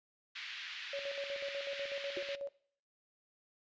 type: band-pass noise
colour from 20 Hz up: pink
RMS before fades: -45 dBFS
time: 0.35-2.36 s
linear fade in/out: 10 ms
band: 1800 to 3900 Hz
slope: 24 dB/octave
type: tone with tremolo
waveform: sine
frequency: 560 Hz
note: C#5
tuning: 18 cents sharp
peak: -37 dBFS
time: 0.93-2.49 s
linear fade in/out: 5 ms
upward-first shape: square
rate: 8.1 Hz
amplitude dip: 60%
type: tone with exponential decay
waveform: sine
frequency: 361.7 Hz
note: F#4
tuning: 39 cents flat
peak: -35 dBFS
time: 2.17-2.25 s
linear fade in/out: 1 ms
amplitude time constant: 16 ms
effects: noise-tail reverb RT60 0.6 s tail -21 dB re dry + resampled to 16000 Hz